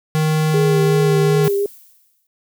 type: tone with pitch glide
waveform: square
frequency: 155.56 to 154.22 Hz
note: D#3 to D#3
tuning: 0 to -15 cents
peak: -15 dBFS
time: 0.15-1.48 s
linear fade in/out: 0 ms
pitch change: -15 cents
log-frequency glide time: 0.68-1.29 s
type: tone with vibrato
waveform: sine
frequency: 408.8 Hz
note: G#4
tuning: 27 cents flat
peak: -15 dBFS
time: 0.54-1.66 s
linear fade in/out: 2 ms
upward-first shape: triangle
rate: 2.7 Hz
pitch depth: 49 cents each way
type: noise with exponential decay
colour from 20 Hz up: violet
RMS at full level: -28 dBFS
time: 1.44-2.27 s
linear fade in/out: 2 ms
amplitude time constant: 180 ms
effects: none